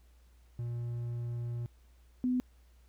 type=tone pair in turn; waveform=triangle / sine; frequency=119.1 / 251.1 Hz; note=A#2 / B3; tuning=+38 / +29 cents; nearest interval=octave + minor second; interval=1291 cents; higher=second; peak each=-32 / -27 dBFS; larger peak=second; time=0.59-1.66 / 2.24-2.4 s; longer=first; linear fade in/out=0 ms; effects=added 60 Hz sine -58 dBFS peak until 2.88 s + pink hiss -71 dBFS RMS until 2.88 s